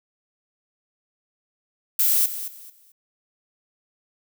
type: noise with echo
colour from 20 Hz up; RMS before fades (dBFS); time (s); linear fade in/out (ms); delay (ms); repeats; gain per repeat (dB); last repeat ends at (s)
violet; -19; 1.99-2.26; 5; 220; 3; -12; 2.92
effects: none